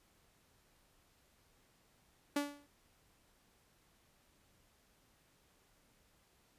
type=tone with exponential decay; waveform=sawtooth; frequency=288 Hz; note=D4; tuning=34 cents flat; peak=-26 dBFS; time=2.36-2.67 s; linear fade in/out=5 ms; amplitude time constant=67 ms; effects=pink hiss -71 dBFS RMS until 6.58 s + resampled to 32000 Hz